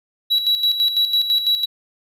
triangle tone with tremolo, 3907 Hz, B7, 19 cents flat, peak -12 dBFS, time 0.3-1.66 s, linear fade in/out 20 ms, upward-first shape square, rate 6 Hz, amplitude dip 60%, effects none

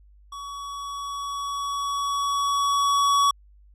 square tone with level ramp, 1128 Hz, C#6, 30 cents sharp, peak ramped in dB -35 to -17 dBFS, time 0.32-3.31 s, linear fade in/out 5 ms, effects added 50 Hz sine -50 dBFS peak until 3.74 s + low-pass 9000 Hz 12 dB/octave

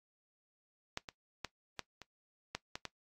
clicks, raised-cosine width 0.2 ms, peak -19 / -26 / -20 / -20 / -30 / -19 / -22 / -22 dBFS, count 8, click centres 0.974 / 1.088 / 1.447 / 1.793 / 2.017 / 2.55 / 2.755 / 2.853 s, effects noise-tail reverb RT60 0.1 s tail -18 dB re dry + AAC 48 kbps

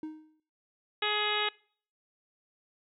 triangle tone with exponential decay, 311.3 Hz, D#4, 1 cent sharp, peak -31 dBFS, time 0.03-0.4 s, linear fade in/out 2 ms, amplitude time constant 79 ms
harmonic tone, 419.8 Hz, G#4, 19 cents sharp, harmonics 1 / 2 / 3 / 4 / 5 / 6 / 7 / 8 / 9, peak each -36 / -36 / -36 / -36 / -36 / -36 / -36 / -36 / -36 dBFS, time 1.02-1.49 s, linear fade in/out 5 ms
effects noise-tail reverb RT60 0.5 s tail -24 dB re dry

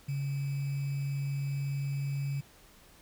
sine tone with sample-and-hold, 139.3 Hz, C#3, 9 cents sharp, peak -30 dBFS, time 0.08-2.41 s, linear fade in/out 10 ms, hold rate 2450 Hz, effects pink hiss -58 dBFS RMS until 3.01 s

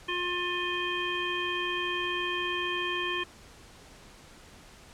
harmonic tone with a mistuned harmonic, 355.3 Hz, F4, 30 cents sharp, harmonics 1 / 3 / 5 / 7 / 9, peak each -35 / -35 / -35 / -35 / -35 dBFS, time 0.08-3.24 s, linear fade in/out 10 ms, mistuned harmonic 9, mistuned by -22 cents, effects pink hiss -52 dBFS RMS until 4.93 s + low-pass 9000 Hz 12 dB/octave

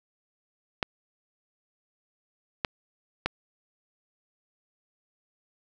clicks, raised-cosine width 0.3 ms, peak -9 dBFS, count 3, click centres 0.828 / 2.648 / 3.26 s, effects none

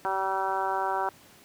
harmonic tone, 192 Hz, G3, 36 cents flat, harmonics 2 / 3 / 4 / 5 / 6 / 7 / 8, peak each -35 / -37 / -30 / -30 / -38 / -35 / -38 dBFS, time 0.05-1.09 s, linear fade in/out 0 ms, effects pink hiss -54 dBFS RMS until 1.44 s + high-pass 100 Hz 12 dB/octave

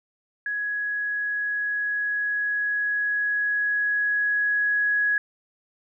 sine tone with level ramp, 1672 Hz, G#6, 11 cents sharp, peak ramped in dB -25 to -19 dBFS, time 0.46-5.18 s, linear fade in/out 2 ms, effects none

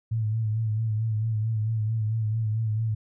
sine tone with vibrato, 110 Hz, A2, in tune, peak -23 dBFS, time 0.11-2.95 s, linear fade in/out 10 ms, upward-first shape sine, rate 4.5 Hz, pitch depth 51 cents each way, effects none

